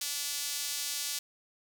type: tone with high-pass filter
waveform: sawtooth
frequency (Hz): 288.8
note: D4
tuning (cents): -29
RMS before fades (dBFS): -35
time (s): 0.01-1.19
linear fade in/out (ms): 5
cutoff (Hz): 4700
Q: 0.93
effects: none